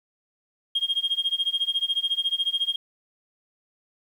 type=tone with tremolo; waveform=sine; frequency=3237 Hz; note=G#7; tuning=45 cents flat; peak=-18 dBFS; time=0.75-2.76 s; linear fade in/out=5 ms; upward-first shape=sine; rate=14 Hz; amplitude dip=95%; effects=tanh soft clip ceiling -16 dBFS + 9-bit